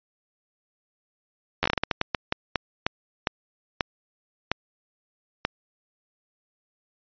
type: slowing click train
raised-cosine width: 0.3 ms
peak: -6 dBFS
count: 18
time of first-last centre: 1.63-5.45 s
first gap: 11 ms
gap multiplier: 1.32
effects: resampled to 11025 Hz